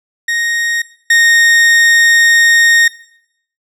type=tone pair in turn; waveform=40% pulse; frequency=1864.7 / 1854 Hz; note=A#6 / A#6; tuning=0 / -10 cents; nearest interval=unison; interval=10 cents; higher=first; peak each=-12 / -5 dBFS; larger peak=second; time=0.28-0.82 / 1.1-2.88 s; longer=second; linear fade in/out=5 ms; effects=noise-tail reverb RT60 0.7 s tail -18 dB re dry + low-pass 10000 Hz 12 dB/octave